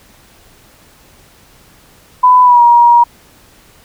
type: tone with pitch glide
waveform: sine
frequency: 1000 to 950.4 Hz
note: B5 to A#5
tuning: +21 to +33 cents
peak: -3 dBFS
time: 2.23-3.04 s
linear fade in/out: 10 ms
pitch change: -88 cents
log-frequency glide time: 2.43-2.62 s
effects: pink hiss -45 dBFS RMS until 3.84 s